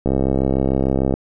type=click train; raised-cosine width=2 ms; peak=-5 dBFS; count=73; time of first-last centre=0.06-1.139 s; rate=66.7 Hz; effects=none

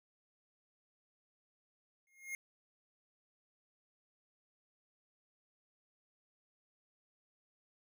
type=tone with exponential growth; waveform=square; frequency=2140 Hz; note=C7; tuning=38 cents sharp; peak=-37 dBFS; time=2.07-2.35 s; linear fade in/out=1 ms; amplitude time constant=59 ms; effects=none

